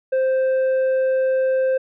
triangle tone with tanh clipping, 523.3 Hz, C5, in tune, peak -17 dBFS, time 0.12-1.78 s, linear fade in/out 10 ms, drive 9 dB, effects none

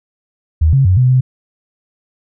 sine tone with pitch steps, 79 / 135.4 / 92.4 / 126.7 / 128.5 Hz, D#2 / C#3 / F#2 / B2 / C3, +27 / -40 / -2 / +45 / -31 cents, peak -7 dBFS, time 0.61-1.21 s, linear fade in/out 10 ms, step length 120 ms, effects none

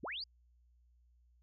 sine linear sweep, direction up, 94.2 to 4978 Hz, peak -39 dBFS, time 0.03-0.24 s, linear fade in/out 5 ms, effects added 60 Hz sine -65 dBFS peak until 1.42 s

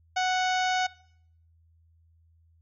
harmonic tone with a mistuned harmonic, 740 Hz, F#5, in tune, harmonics 1 / 2 / 3 / 4 / 5 / 6 / 7 / 8 / 9, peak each -25 / -31 / -35 / -37 / -39 / -41 / -42 / -43 / -44 dBFS, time 0.16-0.87 s, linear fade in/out 10 ms, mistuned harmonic 8, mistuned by +24 cents, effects noise-tail reverb RT60 0.7 s tail -22 dB re dry + added 82 Hz sine -59 dBFS peak until 2.61 s

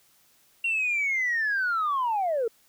sine linear sweep, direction down, 2760 to 433.9 Hz, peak -22 dBFS, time 0.64-2.48 s, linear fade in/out 5 ms, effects tanh soft clip ceiling -20 dBFS + white hiss -62 dBFS RMS until 2.68 s

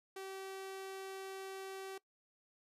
sawtooth tone, 384.8 Hz, G4, 32 cents flat, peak -40 dBFS, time 0.16-1.98 s, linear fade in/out 5 ms, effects noise-tail reverb RT60 0.1 s tail -21 dB re dry + resampled to 32000 Hz

